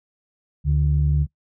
sine tone pair together, 72.85 / 145.7 Hz, D2 / D3, -13 / -13 cents, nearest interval octave, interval 1200 cents, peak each -18 dBFS, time 0.64-1.27 s, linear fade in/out 50 ms, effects noise-tail reverb RT60 0.1 s tail -21 dB re dry + tanh soft clip ceiling -9 dBFS

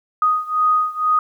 sine beating tone pair, 1244.5 / 1246.6 Hz, D#6 / D#6, 0 / +3 cents, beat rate 2.1 Hz, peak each -17 / -19 dBFS, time 0.22-1.19 s, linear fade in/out 2 ms, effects 9-bit

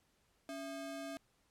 square ring-modulated tone, 472.9 Hz, A#4, 25 cents sharp, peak -40 dBFS, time 0.49-1.17 s, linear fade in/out 0 ms, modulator 193 Hz, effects pink hiss -75 dBFS RMS until 1.5 s + low-pass 12000 Hz 12 dB/octave

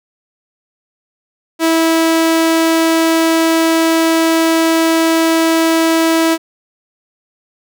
sawtooth tone, 326.4 Hz, E4, 17 cents flat, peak -6 dBFS, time 1.59-6.38 s, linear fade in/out 50 ms, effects none

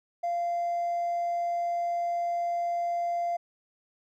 triangle tone with hard clipping, 692 Hz, F5, 16 cents flat, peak -26 dBFS, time 0.23-3.37 s, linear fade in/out 10 ms, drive 2 dB, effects none

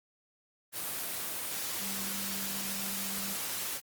sine tone in noise, 196 Hz, G3, in tune, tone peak -42 dBFS, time 1.78-3.36 s, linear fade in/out 50 ms, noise white, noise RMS -36 dBFS, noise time 0.72-3.81 s, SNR -9 dB, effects high-pass 100 Hz 12 dB/octave + Opus 24 kbps

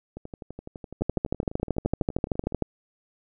two click trains, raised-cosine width 2 ms, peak -10 / -24 dBFS, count 22 / 29, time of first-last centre 1.02-2.623 / 0.17-2.523 s, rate 13.1 / 11.9 Hz, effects none

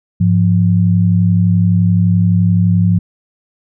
sine tone pair together, 102.93 / 174.61 Hz, G#2 / F3, -15 / 0 cents, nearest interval major sixth, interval 915 cents, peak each -11 dBFS, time 0.2-2.99 s, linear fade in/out 10 ms, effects none

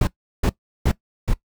brown noise bursts, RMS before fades -17 dBFS, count 4, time 0.01-1.338 s, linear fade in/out 5 ms, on 62 ms, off 360 ms, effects noise-tail reverb RT60 0.1 s tail -19 dB re dry

